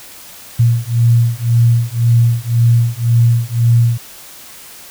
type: beating tone pair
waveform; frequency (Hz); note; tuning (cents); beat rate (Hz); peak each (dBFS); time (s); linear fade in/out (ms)
sine; 116.6 / 118.5; A#2 / A#2; +1 / +29; 1.9; -12; 0.59-3.98; 10
effects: white hiss -36 dBFS RMS until 4.9 s